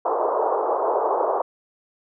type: band-pass noise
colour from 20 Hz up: pink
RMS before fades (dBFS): -22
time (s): 0.05-1.42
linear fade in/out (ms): 5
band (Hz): 400 to 1100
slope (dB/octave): 48
effects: none